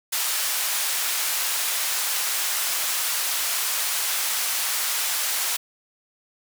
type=band-pass noise; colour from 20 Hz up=white; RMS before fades=-25 dBFS; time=0.12-5.57 s; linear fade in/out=10 ms; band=830 to 16000 Hz; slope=12 dB/octave; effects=none